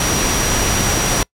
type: tone in noise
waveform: sine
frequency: 5780 Hz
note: F#8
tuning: 41 cents flat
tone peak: -21 dBFS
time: 0-1.23 s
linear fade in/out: 2 ms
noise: pink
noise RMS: -17 dBFS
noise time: 0-1.23 s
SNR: -7 dB
effects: noise-tail reverb RT60 0.1 s tail -26 dB re dry + low-pass 12000 Hz 12 dB/octave